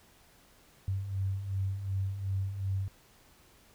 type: beating tone pair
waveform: sine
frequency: 94.6 / 97.3 Hz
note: F#2 / G2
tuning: +39 / -12 cents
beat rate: 2.7 Hz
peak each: -38 / -31 dBFS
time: 0.88-2.88 s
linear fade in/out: 0 ms
effects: pink hiss -61 dBFS RMS until 3.74 s